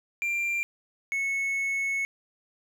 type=tone pair in turn; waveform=triangle; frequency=2375 / 2200 Hz; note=D7 / C#7; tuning=+19 / -14 cents; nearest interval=minor second; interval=133 cents; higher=first; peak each=-24 dBFS; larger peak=neither; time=0.22-0.63 / 1.12-2.05 s; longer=second; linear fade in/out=0 ms; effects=none